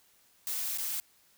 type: noise with dropouts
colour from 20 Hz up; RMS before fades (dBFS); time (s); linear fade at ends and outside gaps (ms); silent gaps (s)
blue; -34; 0.47-1; 0; 0.775-0.784
effects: white hiss -65 dBFS RMS until 1.37 s